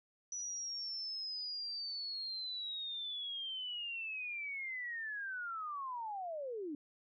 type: linear sweep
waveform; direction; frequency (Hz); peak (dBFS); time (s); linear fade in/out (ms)
sine; down; 5920 to 277.2; -39; 0.32-6.75; 2
effects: none